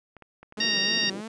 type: clicks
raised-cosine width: 0.5 ms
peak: -31 dBFS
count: 6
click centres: 0.167 / 0.223 / 0.43 / 0.524 / 0.573 / 0.768 s
type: tone with vibrato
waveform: sawtooth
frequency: 207.7 Hz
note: G#3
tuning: in tune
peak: -31 dBFS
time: 0.57-1.28 s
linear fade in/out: 5 ms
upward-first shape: triangle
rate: 3.2 Hz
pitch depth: 160 cents each way
type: band-pass noise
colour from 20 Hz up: white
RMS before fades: -39 dBFS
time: 0.58-1.21 s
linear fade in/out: 5 ms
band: 160 to 450 Hz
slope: 24 dB/octave
type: harmonic tone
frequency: 930 Hz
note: A#5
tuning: 4 cents flat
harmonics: 2 / 3 / 4 / 5 / 6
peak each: -29 / -29 / -29 / -29 / -29 dBFS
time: 0.6-1.1 s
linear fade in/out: 5 ms
effects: resampled to 22050 Hz